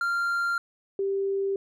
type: tone pair in turn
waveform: triangle / sine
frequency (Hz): 1389 / 392.5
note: F6 / G4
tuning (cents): -10 / +2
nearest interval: octave + minor seventh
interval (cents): 2188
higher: first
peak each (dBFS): -22 / -24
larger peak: first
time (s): 0.01-0.58 / 0.99-1.56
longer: neither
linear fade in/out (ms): 2
effects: none